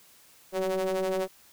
square ring-modulated tone, 93.2 Hz, F#2, 13 cents sharp, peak -24 dBFS, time 0.52-1.28 s, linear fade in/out 50 ms, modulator 472 Hz, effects white hiss -57 dBFS RMS until 1.52 s

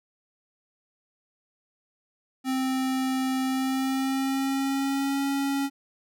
square tone with pitch glide, 261.6 to 276.7 Hz, C4 to C#4, 0 to -3 cents, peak -25 dBFS, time 2.44-5.7 s, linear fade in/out 50 ms, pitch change +97 cents, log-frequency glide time 3.42-5.23 s, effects none

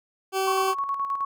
20% pulse tone, 383.1 Hz, G4, 40 cents flat, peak -18 dBFS, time 0.32-0.75 s, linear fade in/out 50 ms
sine tone with tremolo, 1108.7 Hz, C#6, in tune, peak -23 dBFS, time 0.47-1.25 s, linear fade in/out 5 ms, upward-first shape square, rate 9.5 Hz, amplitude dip 50%
effects none

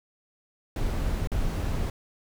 brown noise with dropouts, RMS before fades -27 dBFS, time 0.76-1.9 s, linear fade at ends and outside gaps 2 ms, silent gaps 1.273-1.317 s, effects none

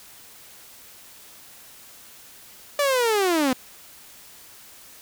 sawtooth linear sweep, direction down, 587.3 to 246.9 Hz, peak -15 dBFS, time 2.79-3.53 s, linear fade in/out 2 ms, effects white hiss -47 dBFS RMS until 5.01 s

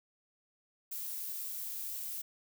violet noise, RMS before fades -40 dBFS, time 0.91-2.22 s, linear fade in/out 10 ms, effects none

